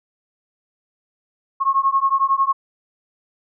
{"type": "beating tone pair", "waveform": "sine", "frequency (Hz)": [1082, 1093], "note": ["C#6", "C#6"], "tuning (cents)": [-42, -25], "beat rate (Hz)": 11, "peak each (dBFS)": -18, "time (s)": [1.6, 2.53], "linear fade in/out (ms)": 20, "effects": []}